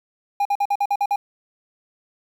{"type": "tone bursts", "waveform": "triangle", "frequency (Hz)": 810, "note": "G#5", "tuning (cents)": -43, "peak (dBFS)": -15, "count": 8, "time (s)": [0.4, 1.16], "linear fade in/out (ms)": 5, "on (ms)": 53, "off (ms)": 48, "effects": ["8-bit"]}